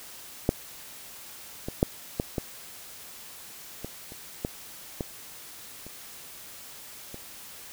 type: clicks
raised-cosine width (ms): 2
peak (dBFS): -7 / -18 / -6 / -12 / -14 / -21 / -30 / -14 / -16 / -29 / -26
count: 11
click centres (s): 0.491 / 1.685 / 1.829 / 2.199 / 2.382 / 3.846 / 4.121 / 4.449 / 5.008 / 5.866 / 7.144
effects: white hiss -45 dBFS RMS until 7.72 s